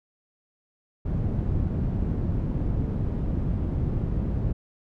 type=low-pass noise; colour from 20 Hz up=white; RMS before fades=-26 dBFS; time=1.05-4.53 s; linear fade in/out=10 ms; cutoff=140 Hz; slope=12 dB/octave; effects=none